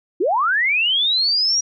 sine linear sweep, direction up, 302.2 to 5770 Hz, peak -15 dBFS, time 0.2-1.61 s, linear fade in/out 10 ms, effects none

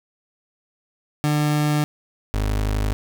30% pulse tone pair in turn, 149.3 / 51.79 Hz, D3 / G#1, +29 / -4 cents, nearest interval octave + tritone, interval 1833 cents, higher first, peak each -15 / -17 dBFS, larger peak first, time 1.24-1.84 / 2.34-2.93 s, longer first, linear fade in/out 0 ms, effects none

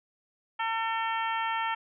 harmonic tone, 450 Hz, A4, 39 cents sharp, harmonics 2 / 3 / 4 / 5 / 6 / 7, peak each -30 / -34 / -36 / -38 / -40 / -41 dBFS, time 0.59-1.75 s, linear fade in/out 10 ms, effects none

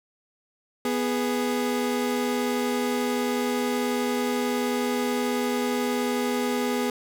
30% pulse tone pair together, 246.9 / 415.2 Hz, B3 / G#4, 0 / 0 cents, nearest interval major sixth, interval 900 cents, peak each -23 / -25 dBFS, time 0.85-6.9 s, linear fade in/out 2 ms, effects none

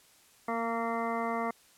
harmonic tone with a mistuned harmonic, 230 Hz, A#3, 23 cents flat, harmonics 1 / 2 / 3 / 4 / 5 / 6 / 8 / 9, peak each -36 / -37 / -35 / -38 / -36 / -44 / -46 / -43 dBFS, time 0.48-1.51 s, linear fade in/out 5 ms, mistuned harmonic 1, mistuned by +19 cents, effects white hiss -61 dBFS RMS until 1.77 s + low-pass 12000 Hz 12 dB/octave

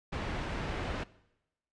pink low-pass noise, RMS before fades -36 dBFS, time 0.12-1.04 s, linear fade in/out 10 ms, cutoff 2600 Hz, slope 12 dB/octave, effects noise-tail reverb RT60 0.9 s tail -20 dB re dry + resampled to 22050 Hz

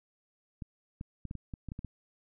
clicks, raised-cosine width 5 ms, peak -27 dBFS, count 10, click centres 0.622 / 1.011 / 1.253 / 1.311 / 1.353 / 1.538 / 1.687 / 1.719 / 1.791 / 1.847 s, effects none

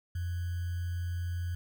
sine tone with sample-and-hold, 87.3 Hz, F2, in tune, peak -31 dBFS, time 0.15-1.55 s, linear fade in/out 5 ms, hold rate 1575 Hz, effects none

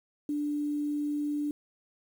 sine tone with quantisation, 294.1 Hz, D4, 3 cents sharp, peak -28 dBFS, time 0.29-1.51 s, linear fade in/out 2 ms, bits 9, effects none

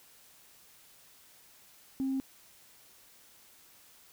sine tone, 267 Hz, C4, 35 cents sharp, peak -28 dBFS, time 2-2.2 s, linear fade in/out 0 ms, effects tanh soft clip ceiling -25 dBFS + white hiss -59 dBFS RMS until 4.12 s

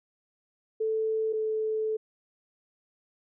sine tone pair in turn, 440 / 436 Hz, A4 / A4, 0 / -16 cents, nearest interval unison, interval 16 cents, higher first, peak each -25 / -26 dBFS, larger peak first, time 0.8-1.33 / 1.33-1.97 s, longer second, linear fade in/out 10 ms, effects none

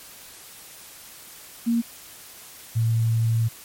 sine tone pair in turn, 233.1 / 113.95 Hz, A#3 / A#2, 0 / -39 cents, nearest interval octave, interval 1239 cents, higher first, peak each -18 dBFS, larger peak neither, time 1.66-1.82 / 2.75-3.49 s, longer second, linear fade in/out 20 ms, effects white hiss -44 dBFS RMS until 3.64 s + MP3 64 kbps

